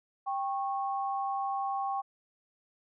sine tone pair together, 789 / 1097.6 Hz, G5 / C#6, +11 / -17 cents, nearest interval tritone, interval 572 cents, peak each -31 / -35 dBFS, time 0.26-2.02 s, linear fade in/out 20 ms, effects none

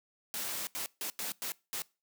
white noise bursts at uneven times, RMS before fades -37 dBFS, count 6, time 0.34-0.67 / 0.75-0.86 / 1.01-1.1 / 1.19-1.32 / 1.42-1.52 / 1.73-1.82 s, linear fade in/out 0 ms, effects noise-tail reverb RT60 0.3 s tail -23 dB re dry + high-pass 150 Hz 12 dB/octave

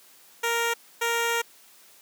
10% pulse tone bursts at uneven times, 466.2 Hz, A#4, in tune, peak -15 dBFS, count 2, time 0.43-0.74 / 1.01-1.42 s, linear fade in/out 10 ms, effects white hiss -54 dBFS RMS until 2.01 s + high-pass 200 Hz 12 dB/octave

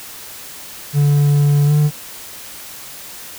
triangle tone with pitch glide, 144.7 to 149.03 Hz, D3 to D3, -25 to +26 cents, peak -8 dBFS, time 0.93-1.91 s, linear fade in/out 50 ms, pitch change +51 cents, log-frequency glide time 1.66-1.72 s, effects white hiss -34 dBFS RMS until 3.38 s

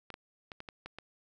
clicks, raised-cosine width 0.3 ms, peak -27 dBFS, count 7, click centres 0.103 / 0.141 / 0.518 / 0.604 / 0.688 / 0.86 / 0.986 s, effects none

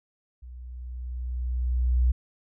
sine tone with level ramp, 61.74 Hz, B1, in tune, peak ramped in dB -40 to -17 dBFS, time 0.42-2.12 s, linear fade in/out 10 ms, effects none

